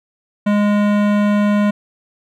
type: tone with hard clipping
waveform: sine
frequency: 206.5 Hz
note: G#3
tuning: 10 cents flat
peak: -14 dBFS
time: 0.46-1.71 s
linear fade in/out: 10 ms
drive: 18 dB
effects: none